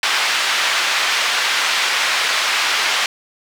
pink band-pass noise, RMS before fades -18 dBFS, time 0.03-3.06 s, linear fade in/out 2 ms, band 1400 to 4500 Hz, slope 12 dB/octave, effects none

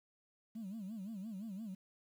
sine tone with vibrato, 206.3 Hz, G#3, 11 cents flat, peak -40 dBFS, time 0.55-1.75 s, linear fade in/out 10 ms, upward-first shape sine, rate 5.8 Hz, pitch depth 190 cents each way, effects tanh soft clip ceiling -40 dBFS + 11-bit

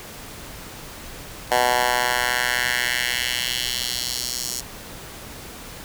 10% pulse tone with high-pass filter sweep, 123.47 Hz, B2, in tune, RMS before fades -23 dBFS, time 1.51-4.61 s, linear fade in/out 10 ms, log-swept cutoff 750 to 6100 Hz, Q 1.7, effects pink hiss -38 dBFS RMS until 5.84 s

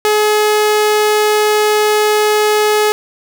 sawtooth tone, 423.6 Hz, G#4, 34 cents sharp, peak -6 dBFS, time 0.05-2.92 s, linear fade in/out 0 ms, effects none

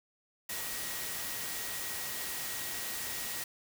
sine tone in noise, 1900 Hz, A#6, 33 cents sharp, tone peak -47 dBFS, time 0.49-3.44 s, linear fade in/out 5 ms, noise white, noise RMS -38 dBFS, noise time 0.49-3.44 s, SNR -12 dB, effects none

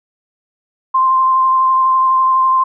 sine tone with vibrato, 1046.5 Hz, C6, in tune, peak -9 dBFS, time 0.94-2.64 s, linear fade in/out 10 ms, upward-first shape triangle, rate 12 Hz, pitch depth 15 cents each way, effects none

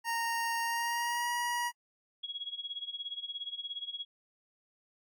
25% pulse tone with pitch glide, 926 to 959.8 Hz, A#5 to B5, -12 to -50 cents, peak -27 dBFS, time 0.04-1.72 s, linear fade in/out 50 ms, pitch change +62 cents, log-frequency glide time 0.62-1.3 s
sine tone with tremolo, 3322 Hz, G#7, in tune, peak -34 dBFS, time 2.23-4.05 s, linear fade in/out 10 ms, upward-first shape sine, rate 17 Hz, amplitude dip 85%
effects AAC 64 kbps

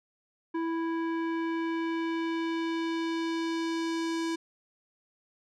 square tone with low-pass filter sweep, 329.6 Hz, E4, in tune, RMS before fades -31 dBFS, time 0.54-4.36 s, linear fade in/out 10 ms, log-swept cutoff 1400 to 6800 Hz, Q 1.1, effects none

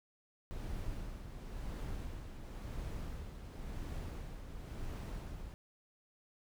brown noise with tremolo, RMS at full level -41 dBFS, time 0.51-5.54 s, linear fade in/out 0 ms, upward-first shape sine, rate 0.95 Hz, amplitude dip 50%, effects none

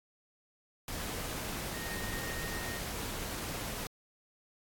sine tone in noise, 1855 Hz, A#6, 9 cents flat, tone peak -43 dBFS, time 1.74-2.79 s, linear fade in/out 2 ms, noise pink, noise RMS -39 dBFS, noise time 0.88-3.87 s, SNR -7 dB, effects AAC 64 kbps

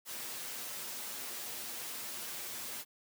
white noise with comb filter, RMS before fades -42 dBFS, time 0.05-2.85 s, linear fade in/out 50 ms, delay 8.4 ms, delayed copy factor +0.55, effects high-pass 150 Hz 12 dB/octave

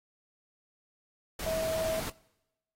sine tone in noise, 644 Hz, E5, 41 cents flat, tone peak -29 dBFS, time 1.46-2 s, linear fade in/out 5 ms, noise pink, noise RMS -38 dBFS, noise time 1.39-2.1 s, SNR +6 dB, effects noise-tail reverb RT60 0.9 s tail -22 dB re dry + AAC 48 kbps

